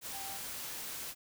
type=tone in noise; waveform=sine; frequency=784 Hz; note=G5; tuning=in tune; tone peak=-46 dBFS; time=0.11-0.4 s; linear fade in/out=50 ms; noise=white; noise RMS=-42 dBFS; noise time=0.01-1.15 s; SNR=-7 dB; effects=none